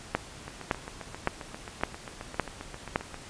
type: two click trains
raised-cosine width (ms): 0.5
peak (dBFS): -9 / -23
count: 6 / 21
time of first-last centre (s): 0.15-2.959 / 0.48-3.143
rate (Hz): 1.78 / 7.51
effects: pink hiss -46 dBFS RMS until 3.29 s + resampled to 22050 Hz